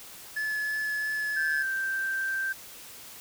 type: tone with vibrato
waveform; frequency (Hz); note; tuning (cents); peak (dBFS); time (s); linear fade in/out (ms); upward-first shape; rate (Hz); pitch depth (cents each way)
triangle; 1719; A6; -41; -26; 0.36-1.63; 10; triangle; 3; 10
type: tone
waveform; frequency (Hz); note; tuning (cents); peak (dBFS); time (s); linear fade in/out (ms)
sine; 1568; G6; 0; -27; 1.36-2.53; 10
effects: white hiss -46 dBFS RMS until 3.2 s